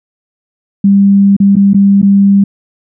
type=tone with dropouts; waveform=sine; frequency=198.5 Hz; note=G3; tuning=22 cents sharp; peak=-3 dBFS; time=0.84-2.44 s; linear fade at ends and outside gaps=5 ms; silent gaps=1.366-1.401 / 1.556-1.565 / 1.734-1.744 / 2.017-2.027 s; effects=none

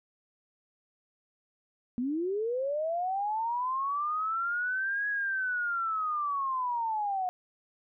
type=linear two-way sweep; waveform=sine; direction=up then down; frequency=233.1 to 1673 to 720 Hz; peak=-28 dBFS; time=1.98-7.29 s; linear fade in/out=0 ms; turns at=5.08 s; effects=none

